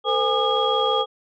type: tone cluster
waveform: sine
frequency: 447 / 513 / 822 / 1214 / 3302 Hz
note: A4 / C5 / G#5 / D#6 / G#7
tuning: +27 / -34 / -18 / -43 / -11 cents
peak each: -24 dBFS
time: 0.04-1.06 s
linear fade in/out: 50 ms
effects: tanh soft clip ceiling -8 dBFS